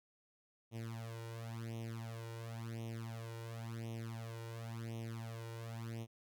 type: tone with flanger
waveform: sawtooth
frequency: 114.3 Hz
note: A#2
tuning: 34 cents flat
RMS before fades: -45 dBFS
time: 0.71-6.07 s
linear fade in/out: 50 ms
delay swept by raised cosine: 0.32 to 2.12 ms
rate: 0.94 Hz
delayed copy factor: +0.95
effects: none

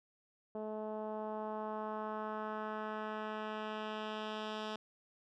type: tone with low-pass filter sweep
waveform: 10% pulse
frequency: 215.2 Hz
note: A3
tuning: 38 cents flat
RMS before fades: -41 dBFS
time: 0.55-4.76 s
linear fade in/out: 2 ms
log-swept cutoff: 590 to 4100 Hz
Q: 1.5
effects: none

